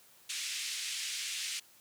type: band-pass noise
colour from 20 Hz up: pink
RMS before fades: -38 dBFS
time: 0.29-1.6 s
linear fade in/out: 10 ms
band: 2300 to 9200 Hz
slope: 24 dB/octave
effects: white hiss -61 dBFS RMS until 1.8 s + high-pass 60 Hz 12 dB/octave